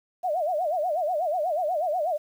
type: tone with vibrato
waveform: sine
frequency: 662 Hz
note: E5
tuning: 7 cents sharp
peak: -23 dBFS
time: 0.23-2.18 s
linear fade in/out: 20 ms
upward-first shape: sine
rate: 8.2 Hz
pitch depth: 210 cents each way
effects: 9-bit